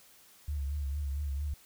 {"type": "tone with vibrato", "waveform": "sine", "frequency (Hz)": 71.2, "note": "C#2", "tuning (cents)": 47, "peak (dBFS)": -31, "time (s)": [0.48, 1.54], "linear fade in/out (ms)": 5, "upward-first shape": "triangle", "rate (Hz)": 4.4, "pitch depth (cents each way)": 89, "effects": ["white hiss -59 dBFS RMS until 1.65 s"]}